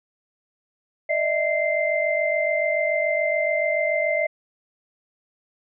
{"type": "tone cluster", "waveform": "sine", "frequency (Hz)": [602, 649, 2084], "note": ["D5", "E5", "C7"], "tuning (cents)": [43, -27, -7], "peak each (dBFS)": -24, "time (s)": [1.09, 4.27], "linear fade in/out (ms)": 10, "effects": []}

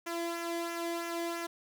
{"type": "tone with flanger", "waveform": "sawtooth", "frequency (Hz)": 338.7, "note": "E4", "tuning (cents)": 47, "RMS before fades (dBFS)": -36, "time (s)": [0.06, 1.47], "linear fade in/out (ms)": 10, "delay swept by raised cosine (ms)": [0.23, 0.77], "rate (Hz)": 3, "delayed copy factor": -0.55, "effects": []}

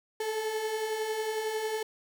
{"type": "beating tone pair", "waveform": "35% pulse", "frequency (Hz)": [426.6, 437.6], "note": ["G#4", "A4"], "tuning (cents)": [46, -9], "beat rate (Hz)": 11, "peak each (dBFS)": [-37, -29], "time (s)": [0.2, 1.83], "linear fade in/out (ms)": 5, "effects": []}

